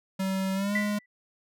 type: tone with pitch glide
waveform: square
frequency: 191.2 to 207.3 Hz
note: G3 to G#3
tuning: -43 to -3 cents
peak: -27 dBFS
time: 0.19-0.99 s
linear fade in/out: 10 ms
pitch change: +140 cents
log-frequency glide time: 0.54-0.75 s
type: tone with exponential decay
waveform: sine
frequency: 1975.5 Hz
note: B6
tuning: in tune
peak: -23 dBFS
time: 0.75-1.06 s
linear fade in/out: 5 ms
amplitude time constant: 67 ms
effects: none